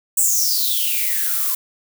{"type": "noise with high-pass filter sweep", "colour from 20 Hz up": "violet", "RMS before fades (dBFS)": -19, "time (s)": [0.17, 1.55], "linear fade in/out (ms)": 5, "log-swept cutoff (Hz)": [8300, 1000], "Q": 9.4, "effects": []}